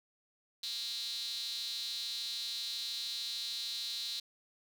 sawtooth tone with high-pass filter, 233.1 Hz, A#3, in tune, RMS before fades -39 dBFS, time 0.63-4.2 s, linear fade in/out 5 ms, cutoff 4000 Hz, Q 8.8, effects none

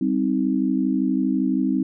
sine chord, C minor, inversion second, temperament just, 196.22 / 261.6 / 314 Hz, G3 / C4 / Eb4, +2 / 0 / +16 cents, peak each -24 / -21 / -24 dBFS, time 0.01-1.83 s, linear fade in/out 5 ms, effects none

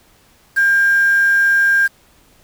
sine tone with quantisation, 1601 Hz, G6, 36 cents sharp, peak -10 dBFS, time 0.56-1.88 s, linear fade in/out 20 ms, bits 5, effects pink hiss -52 dBFS RMS until 2.43 s

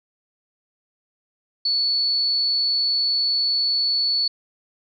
sine tone, 4435 Hz, C#8, in tune, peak -18 dBFS, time 1.65-4.28 s, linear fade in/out 5 ms, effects none

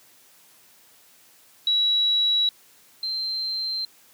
sine tone pair in turn, 3900 / 4132 Hz, B7 / C8, -23 / -22 cents, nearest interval minor second, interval 101 cents, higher second, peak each -18 / -25 dBFS, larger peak first, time 1.67-2.49 / 3.03-3.85 s, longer neither, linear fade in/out 2 ms, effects white hiss -55 dBFS RMS until 4.13 s + high-pass 100 Hz 12 dB/octave

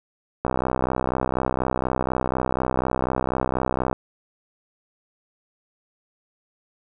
click train, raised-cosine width 1 ms, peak -8 dBFS, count 224, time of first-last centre 0.45-3.929 s, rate 64.1 Hz, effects none

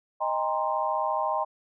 sine chord, C minor seventh, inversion first, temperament equal with one note detuned, 622.3 / 800.5 / 932.3 / 1046.5 Hz, Eb5 / G5 / Bb5 / C6, 0 / +36 / 0 / 0 cents, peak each -30 dBFS, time 0.2-1.45 s, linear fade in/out 20 ms, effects none

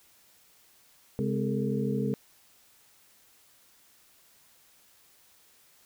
sine tone cluster, 135.2 / 207.4 / 260.2 / 415.7 / 454.9 Hz, C#3 / G#3 / C4 / G#4 / A#4, -43 / -2 / -9 / +2 / -42 cents, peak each -32 / -30 / -34 / -35 / -35 dBFS, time 1.19-2.14 s, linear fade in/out 0 ms, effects white hiss -61 dBFS RMS until 5.85 s

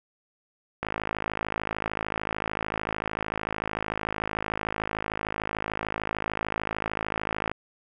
click train, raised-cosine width 0.5 ms, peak -13 dBFS, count 358, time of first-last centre 0.83-7.515 s, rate 53.4 Hz, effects none

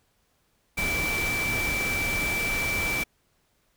sine tone in noise, 2326 Hz, D7, 17 cents flat, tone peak -26 dBFS, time 0.77-3.04 s, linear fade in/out 10 ms, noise pink, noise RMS -31 dBFS, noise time 0.77-3.04 s, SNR +2 dB, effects pink hiss -69 dBFS RMS until 3.76 s

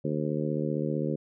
harmonic tone, 75.5 Hz, D2, 48 cents sharp, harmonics 2 / 3 / 4 / 5 / 6 / 7, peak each -31 / -33 / -34 / -35 / -36 / -36 dBFS, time 0.04-1.16 s, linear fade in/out 10 ms, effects none

